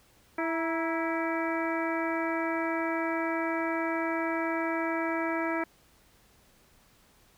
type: harmonic tone with a mistuned harmonic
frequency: 329.1 Hz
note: E4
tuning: 3 cents flat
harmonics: 1 / 2 / 3 / 4 / 5 / 6 / 7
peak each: -31 / -34 / -36 / -37 / -38 / -39 / -39 dBFS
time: 0.38-5.64 s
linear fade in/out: 5 ms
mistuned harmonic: 3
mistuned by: -57 cents
effects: pink hiss -62 dBFS RMS until 7.37 s